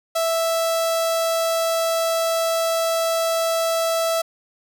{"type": "tone with notch filter", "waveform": "sawtooth", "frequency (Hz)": 659.3, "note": "E5", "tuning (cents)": 0, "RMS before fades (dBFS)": -21, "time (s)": [0.15, 4.22], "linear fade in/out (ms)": 10, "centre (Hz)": 2200, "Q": 1.6, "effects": []}